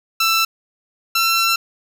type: tone pair in turn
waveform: 15% pulse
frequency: 1333 / 1349.3 Hz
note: E6 / E6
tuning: +19 / +40 cents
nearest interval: unison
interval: 21 cents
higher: second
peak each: -8 dBFS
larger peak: neither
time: 0.2-0.45 / 1.15-1.56 s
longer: second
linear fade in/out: 5 ms
effects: none